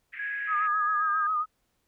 pink band-pass noise, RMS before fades -42 dBFS, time 0.12-0.68 s, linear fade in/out 20 ms, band 1700 to 2300 Hz, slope 48 dB/octave
sine tone with pitch glide, 1661.2 to 1608.3 Hz, G#6 to G6, 0 to +44 cents, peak -30 dBFS, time 0.19-1.27 s, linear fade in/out 5 ms, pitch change -56 cents, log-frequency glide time 0.99-1.07 s
sine tone with vibrato, 1242 Hz, D#6, 3 cents flat, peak -24 dBFS, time 0.47-1.46 s, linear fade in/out 50 ms, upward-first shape sine, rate 7.4 Hz, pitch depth 52 cents each way
effects pink hiss -74 dBFS RMS until 1.87 s

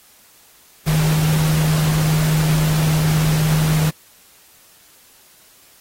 sine tone in noise, 155.56 Hz, D#3, in tune, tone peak -14 dBFS, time 0.86-3.91 s, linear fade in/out 20 ms, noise pink, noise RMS -25 dBFS, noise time 0.86-3.91 s, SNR +8 dB, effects white hiss -50 dBFS RMS until 5.8 s + AAC 48 kbps

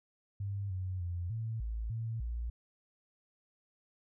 sine tone with pitch steps, 99.8 / 92.7 / 87.5 / 112.2 / 55.3 / 113.3 / 58.3 Hz, G2 / F#2 / F2 / A2 / A1 / A#2 / A#1, +32 / +4 / +4 / +34 / +9 / -49 / +1 cents, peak -34 dBFS, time 0.4-2.5 s, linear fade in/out 5 ms, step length 300 ms, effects none

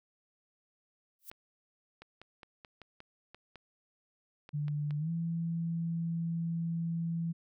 violet noise with exponential growth, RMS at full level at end -42 dBFS, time 1.19-1.3 s, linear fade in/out 1 ms, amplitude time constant 22 ms
clicks, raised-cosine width 0.3 ms, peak -33 dBFS, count 12, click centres 1.315 / 2.02 / 2.216 / 2.432 / 2.648 / 2.817 / 3.004 / 3.346 / 3.557 / 4.491 / 4.682 / 4.908 s
sine tone with pitch glide, 147.8 to 166.86 Hz, D3 to E3, +11 to +21 cents, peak -31 dBFS, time 4.53-7.33 s, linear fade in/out 20 ms, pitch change +210 cents, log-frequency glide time 4.98-5.1 s
effects none

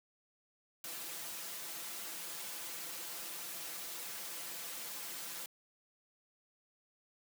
white noise with comb filter, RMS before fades -44 dBFS, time 0.84-5.46 s, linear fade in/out 2 ms, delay 5.9 ms, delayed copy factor +0.7, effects high-pass 200 Hz 12 dB/octave

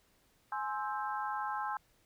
harmonic tone with a mistuned harmonic, 262.8 Hz, C4, 8 cents sharp, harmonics 3 / 4 / 5 / 6, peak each -37 / -39 / -41 / -43 dBFS, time 0.52-1.77 s, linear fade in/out 2 ms, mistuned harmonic 3, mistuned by +110 cents, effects pink hiss -70 dBFS RMS until 2.05 s

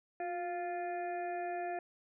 harmonic tone with a mistuned harmonic, 349.2 Hz, F4, in tune, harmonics 1 / 2 / 4 / 5 / 6 / 7, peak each -41 / -37 / -54 / -48 / -58 / -53 dBFS, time 0.2-1.79 s, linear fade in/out 2 ms, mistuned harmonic 1, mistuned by +41 cents, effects none

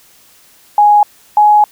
sine tone pair in turn, 830.6 / 838.3 Hz, G#5 / G#5, 0 / +16 cents, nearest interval unison, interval 16 cents, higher second, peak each -4 dBFS, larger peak neither, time 0.78-1.03 / 1.37-1.64 s, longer second, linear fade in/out 2 ms, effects white hiss -46 dBFS RMS until 1.71 s

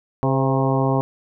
harmonic tone with a mistuned harmonic, 134.4 Hz, C3, 47 cents sharp, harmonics 1 / 2 / 3 / 4 / 5 / 6 / 7 / 8, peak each -20 / -23 / -25 / -26 / -27 / -28 / -28 / -29 dBFS, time 0.23-1.01 s, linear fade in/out 0 ms, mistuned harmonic 4, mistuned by -40 cents, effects none

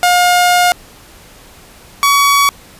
sawtooth tone pair in turn, 713 / 1129.3 Hz, F5 / C#6, +36 / +32 cents, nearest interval minor sixth, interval 796 cents, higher second, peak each -4 dBFS, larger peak neither, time 0.03-0.72 / 2.03-2.49 s, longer first, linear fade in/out 0 ms, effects pink hiss -40 dBFS RMS until 2.79 s + resampled to 32000 Hz

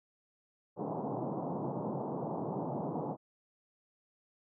pink band-pass noise, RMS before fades -37 dBFS, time 0.76-3.17 s, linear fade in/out 50 ms, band 130 to 970 Hz, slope 48 dB/octave, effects none

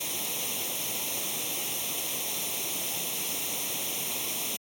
white noise with comb filter, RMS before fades -31 dBFS, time 0-4.57 s, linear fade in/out 10 ms, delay 0.32 ms, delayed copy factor +0.8, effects high-pass 150 Hz 12 dB/octave + AAC 64 kbps

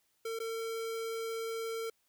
square tone with dropouts, 452.8 Hz, A4, 50 cents sharp, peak -36 dBFS, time 0.25-1.9 s, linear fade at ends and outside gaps 5 ms, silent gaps 0.39-0.4 s, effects white hiss -75 dBFS RMS until 2.08 s

